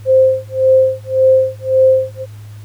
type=tone with tremolo; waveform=sine; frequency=523.3 Hz; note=C5; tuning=in tune; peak=-5 dBFS; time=0.05-2.26 s; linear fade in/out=50 ms; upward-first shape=sine; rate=1.8 Hz; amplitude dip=100%; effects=added 105 Hz sine -30 dBFS peak until 2.64 s + pink hiss -47 dBFS RMS until 2.64 s